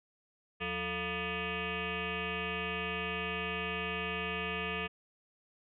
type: tone with frequency modulation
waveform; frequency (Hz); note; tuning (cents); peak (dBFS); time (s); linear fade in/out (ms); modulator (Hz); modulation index
sine; 1480; F#6; 0; -33; 0.6-4.88; 20; 260; 5.6
effects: none